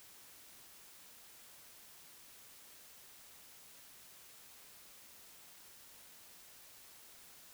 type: silence
effects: white hiss -58 dBFS RMS until 7.53 s